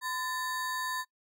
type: ring-modulated tone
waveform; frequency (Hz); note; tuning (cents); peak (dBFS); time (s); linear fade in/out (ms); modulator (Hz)
square; 1393; F6; -5; -30; 0.01-1.05; 50; 375
effects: noise-tail reverb RT60 0.1 s tail -21 dB re dry